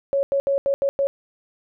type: tone bursts at uneven times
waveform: sine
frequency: 554.4 Hz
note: C#5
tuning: in tune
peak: -17 dBFS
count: 6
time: 0.13-0.23 / 0.32-0.4 / 0.47-0.58 / 0.66-0.74 / 0.82-0.89 / 0.99-1.07 s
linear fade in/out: 0 ms
effects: none